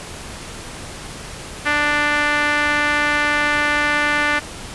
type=tone with band-pass filter; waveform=sawtooth; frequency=294.7 Hz; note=D4; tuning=6 cents sharp; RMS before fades=-18 dBFS; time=1.65-4.4 s; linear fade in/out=20 ms; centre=1800 Hz; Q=2.3; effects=pink hiss -33 dBFS RMS until 4.74 s + resampled to 24000 Hz